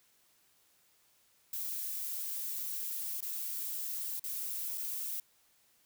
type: noise with dropouts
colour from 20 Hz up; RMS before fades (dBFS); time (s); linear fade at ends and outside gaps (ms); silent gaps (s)
violet; -38; 1.53-5.2; 2; 3.206-3.226 / 4.195-4.24 / 4.776-4.779
effects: white hiss -69 dBFS RMS until 5.85 s